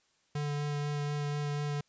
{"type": "tone with vibrato", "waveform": "square", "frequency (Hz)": 146.2, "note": "D3", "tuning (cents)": -7, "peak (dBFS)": -32, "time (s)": [0.35, 1.81], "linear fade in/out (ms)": 5, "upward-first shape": "sine", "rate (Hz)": 4.1, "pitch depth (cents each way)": 11, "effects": ["white hiss -71 dBFS RMS until 1.88 s", "resampled to 16000 Hz"]}